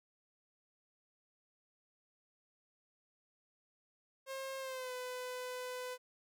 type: tone with pitch glide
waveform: sawtooth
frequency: 535 to 502.1 Hz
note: C5 to B4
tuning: +38 to +29 cents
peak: -37 dBFS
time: 4.26-5.98 s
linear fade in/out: 50 ms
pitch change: -109 cents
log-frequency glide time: 4.59-4.93 s
effects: none